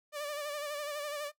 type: tone with vibrato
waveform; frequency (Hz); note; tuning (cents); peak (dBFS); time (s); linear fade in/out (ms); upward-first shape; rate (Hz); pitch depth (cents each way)
sawtooth; 587.3; D5; 0; -32; 0.12-1.32; 50; sine; 12; 50
effects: noise-tail reverb RT60 0.1 s tail -17 dB re dry